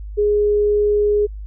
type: tone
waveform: sine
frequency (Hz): 415.3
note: G#4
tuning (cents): 0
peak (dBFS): -13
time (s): 0.17-1.27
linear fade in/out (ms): 20
effects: added 51 Hz sine -28 dBFS peak until 1.46 s